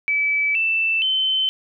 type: tone with pitch steps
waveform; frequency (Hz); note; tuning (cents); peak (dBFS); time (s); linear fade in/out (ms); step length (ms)
sine; 2300 / 2657 / 3070; D7 / E7 / G7; -37 / +13 / -37; -17; 0.08-1.49; 0; 470
effects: none